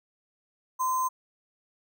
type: tone with sample-and-hold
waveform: sine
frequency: 1027 Hz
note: C6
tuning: 33 cents flat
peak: -24 dBFS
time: 0.79-1.09 s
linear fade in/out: 20 ms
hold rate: 7350 Hz
effects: none